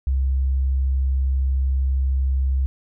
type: tone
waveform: sine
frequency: 66.4 Hz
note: C2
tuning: 26 cents sharp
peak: -17 dBFS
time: 0.07-2.66 s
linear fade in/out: 0 ms
effects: none